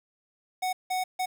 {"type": "tone bursts at uneven times", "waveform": "square", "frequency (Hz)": 741, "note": "F#5", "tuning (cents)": 2, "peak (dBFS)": -27, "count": 3, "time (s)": [[0.62, 0.73], [0.9, 1.04], [1.19, 1.26]], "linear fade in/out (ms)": 10, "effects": ["9-bit"]}